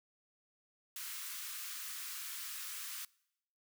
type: high-pass noise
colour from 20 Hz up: white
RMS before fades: -44 dBFS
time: 0.96-3.05 s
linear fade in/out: 2 ms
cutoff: 1100 Hz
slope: 48 dB/octave
effects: noise-tail reverb RT60 0.8 s tail -24 dB re dry